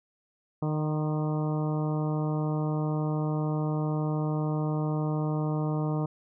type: harmonic tone with a mistuned harmonic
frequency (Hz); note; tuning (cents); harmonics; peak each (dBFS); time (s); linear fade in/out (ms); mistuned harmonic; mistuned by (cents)
153; D#3; -29; 1 / 2 / 3 / 4 / 5 / 6 / 7 / 8; -27 / -33 / -37 / -39 / -41 / -43 / -44 / -45; 0.62-6.06; 5; 6; +39
effects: none